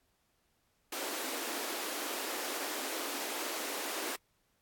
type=high-pass noise; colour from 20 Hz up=pink; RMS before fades=-38 dBFS; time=0.92-4.16 s; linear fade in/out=5 ms; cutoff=270 Hz; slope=48 dB/octave; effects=pink hiss -75 dBFS RMS until 4.61 s + AAC 64 kbps